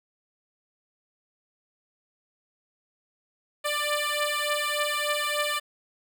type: beating tone pair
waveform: 10% pulse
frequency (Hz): 590 / 593.4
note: D5 / D5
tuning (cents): +8 / +18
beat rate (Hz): 3.4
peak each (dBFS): -20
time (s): 3.64-5.6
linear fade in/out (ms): 20
effects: none